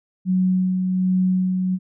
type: tone with tremolo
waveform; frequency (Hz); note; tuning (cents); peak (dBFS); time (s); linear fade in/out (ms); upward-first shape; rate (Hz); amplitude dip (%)
sine; 185; F#3; 0; -15; 0.25-1.79; 50; sine; 1.3; 35
effects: none